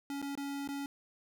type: tone with dropouts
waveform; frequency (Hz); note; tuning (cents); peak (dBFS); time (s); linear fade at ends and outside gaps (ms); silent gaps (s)
square; 280.5; C#4; +21; -37; 0.1-0.86; 1; 0.217-0.225 / 0.353-0.375 / 0.676-0.688
effects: none